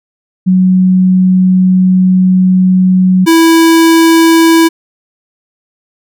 sine / square tone pair in turn, 185.1 / 328.6 Hz, F#3 / E4, +1 / -5 cents, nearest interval minor seventh, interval 994 cents, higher second, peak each -4 dBFS, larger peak neither, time 0.46-3.26 / 3.26-4.69 s, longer first, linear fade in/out 20 ms, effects none

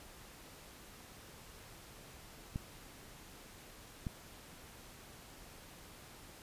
clicks, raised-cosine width 5 ms, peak -25 dBFS, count 2, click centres 2.559 / 4.068 s, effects pink hiss -55 dBFS RMS until 6.42 s + resampled to 32000 Hz

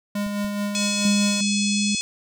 square tone with tremolo, 204.4 Hz, G#3, 27 cents flat, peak -23 dBFS, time 0.15-1.41 s, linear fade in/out 5 ms, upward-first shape sine, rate 4.7 Hz, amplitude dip 35%
clicks, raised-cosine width 5 ms, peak -30 dBFS, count 2, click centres 0.265 / 0.446 s
harmonic tone, 850 Hz, G#5, 40 cents sharp, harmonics 3 / 4 / 5 / 6 / 7 / 8 / 9 / 10, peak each -29 / -30 / -31 / -32 / -32 / -33 / -34 / -34 dBFS, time 0.75-2.01 s, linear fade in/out 0 ms
sine tone with pitch glide, 203.1 to 204.6 Hz, G#3 to G#3, -38 to -26 cents, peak -21 dBFS, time 1.05-1.95 s, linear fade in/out 2 ms, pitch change +12 cents, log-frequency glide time 1.69-1.79 s
effects none

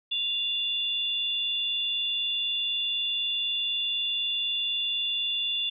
sine tone pair together, 2800 / 3476 Hz, F7 / A7, +4 / -22 cents, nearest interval major third, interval 374 cents, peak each -31 / -27 dBFS, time 0.11-5.7 s, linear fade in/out 10 ms, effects none

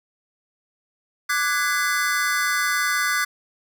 square chord, G# half-diminished seventh, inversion second, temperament equal with one note detuned, 1174.7 / 1480 / 1661.2 / 2025 Hz, D6 / F#6 / G#6 / B6, 0 / 0 / 0 / +43 cents, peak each -27 / -25 / -27 / -27 dBFS, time 1.29-3.25 s, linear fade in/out 10 ms, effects none

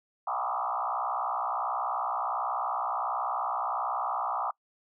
sine tone with frequency modulation, 987.8 Hz, B5, in tune, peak -28 dBFS, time 0.27-4.51 s, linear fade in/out 5 ms, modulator 61.4 Hz, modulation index 4.6, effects noise-tail reverb RT60 0.1 s tail -24 dB re dry

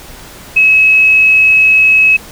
sine tone, 2570 Hz, E7, 45 cents flat, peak -4 dBFS, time 0.56-2.17 s, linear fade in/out 10 ms, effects pink hiss -33 dBFS RMS until 2.31 s

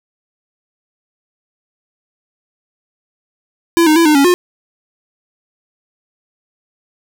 square tone with pitch steps, 337 / 308.4 / 334.4 / 303.4 / 278.6 / 357 Hz, E4 / D#4 / E4 / D#4 / C#4 / F4, +38 / -15 / +25 / -44 / +9 / +38 cents, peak -8 dBFS, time 3.77-4.34 s, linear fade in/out 0 ms, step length 95 ms, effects none

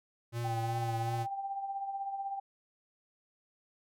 square tone with vibrato, 116.54 Hz, A#2, in tune, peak -34 dBFS, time 0.32-1.27 s, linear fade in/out 50 ms, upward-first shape triangle, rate 2.7 Hz, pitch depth 33 cents each way
sine tone with tremolo, 788 Hz, G5, 9 cents sharp, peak -32 dBFS, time 0.44-2.4 s, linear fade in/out 10 ms, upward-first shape triangle, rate 16 Hz, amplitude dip 60%
effects none

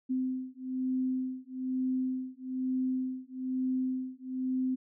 sine beating tone pair, 257.4 / 258.5 Hz, C4 / C4, -28 / -21 cents, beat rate 1.1 Hz, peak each -33 / -33 dBFS, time 0.09-4.76 s, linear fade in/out 20 ms, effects none

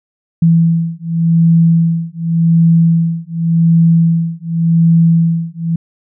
sine beating tone pair, 165.6 / 166.48 Hz, E3 / E3, +8 / +17 cents, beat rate 0.88 Hz, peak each -11 dBFS, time 0.42-5.76 s, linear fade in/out 5 ms, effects none

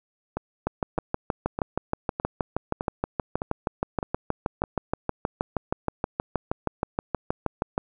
two click trains, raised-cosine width 1 ms, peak -10 / -14 dBFS, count 46 / 8, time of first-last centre 0.67-7.779 / 0.37-4.638 s, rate 6.33 / 1.64 Hz, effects none

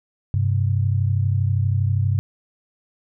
sine tone pair together, 98 / 130.49 Hz, G2 / C3, 0 / -4 cents, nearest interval perfect fourth, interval 496 cents, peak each -18 / -22 dBFS, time 0.34-2.19 s, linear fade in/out 0 ms, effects none

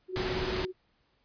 sine tone with tremolo, 370 Hz, F#4, in tune, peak -29 dBFS, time 0.08-0.73 s, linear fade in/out 50 ms, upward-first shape triangle, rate 18 Hz, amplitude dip 75%
pink noise, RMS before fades -33 dBFS, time 0.16-0.65 s, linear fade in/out 0 ms
effects pink hiss -71 dBFS RMS until 1.24 s + resampled to 11025 Hz

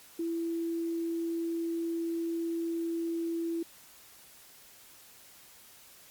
sine tone, 333.7 Hz, E4, 21 cents sharp, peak -30 dBFS, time 0.19-3.63 s, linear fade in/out 5 ms, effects white hiss -55 dBFS RMS until 6.1 s + Opus 48 kbps

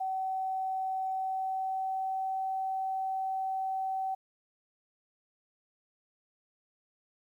sine tone with pitch glide, 760 to 764.4 Hz, F#5 to G5, +46 to -44 cents, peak -30 dBFS, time 0-4.15 s, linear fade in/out 10 ms, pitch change +10 cents, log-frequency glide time 0.98-2.39 s, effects 11-bit

